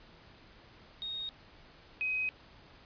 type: tone pair in turn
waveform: sine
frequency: 3729 / 2523 Hz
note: A#7 / D#7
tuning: 0 / +23 cents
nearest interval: perfect fifth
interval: 677 cents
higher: first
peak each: -36 / -30 dBFS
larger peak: second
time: 1.02-1.29 / 2.01-2.29 s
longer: second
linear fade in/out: 0 ms
effects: pink hiss -57 dBFS RMS until 2.85 s + resampled to 11025 Hz